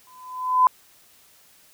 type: tone with exponential growth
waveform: sine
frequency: 1012 Hz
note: B5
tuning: 42 cents sharp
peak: -10 dBFS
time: 0.07-0.67 s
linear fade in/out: 1 ms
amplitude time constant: 130 ms
effects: white hiss -55 dBFS RMS until 1.73 s